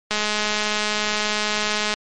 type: click train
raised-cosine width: 0.2 ms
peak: -5 dBFS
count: 387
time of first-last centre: 0.11-1.939 s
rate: 211 Hz
effects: MP3 48 kbps